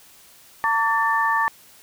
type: tone cluster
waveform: sine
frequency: 904 / 1146 / 1778 Hz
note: A5 / D6 / A6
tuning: +47 / -43 / +18 cents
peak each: -22 dBFS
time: 0.64-1.48 s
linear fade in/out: 0 ms
effects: white hiss -50 dBFS RMS until 1.82 s